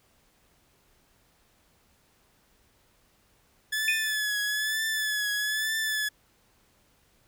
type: tone with vibrato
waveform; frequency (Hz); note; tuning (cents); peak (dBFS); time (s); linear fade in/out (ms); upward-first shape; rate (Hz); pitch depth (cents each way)
sawtooth; 1720; A6; -40; -23; 3.72-6.09; 10; triangle; 1.1; 55
type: tone with exponential decay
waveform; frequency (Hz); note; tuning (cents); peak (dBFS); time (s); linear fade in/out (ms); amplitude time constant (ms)
sine; 2489; D#7; 0; -20; 3.88-4.17; 2; 62
effects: pink hiss -65 dBFS RMS until 7.27 s